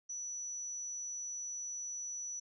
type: tone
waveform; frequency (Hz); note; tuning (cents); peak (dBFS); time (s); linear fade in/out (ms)
sine; 5920; F#8; 0; -39; 0.09-2.4; 10
effects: none